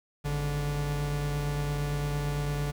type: tone pair together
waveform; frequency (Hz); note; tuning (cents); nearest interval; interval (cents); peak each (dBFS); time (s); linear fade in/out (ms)
45% pulse; 51.37 / 145.3; G#1 / D3; -18 / -18; octave + tritone; 1800; -34 / -29; 0.24-2.72; 20
effects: 10-bit